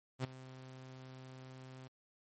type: tone with ADSR envelope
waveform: sawtooth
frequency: 130 Hz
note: C3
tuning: 11 cents flat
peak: -29 dBFS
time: 0.19-1.88 s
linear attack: 51 ms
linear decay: 14 ms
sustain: -17 dB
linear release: 9 ms
effects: MP3 32 kbps